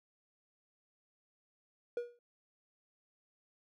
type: tone with exponential decay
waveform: triangle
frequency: 480 Hz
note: B4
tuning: 49 cents flat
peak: -29 dBFS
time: 1.97-2.19 s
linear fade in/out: 2 ms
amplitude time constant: 47 ms
effects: none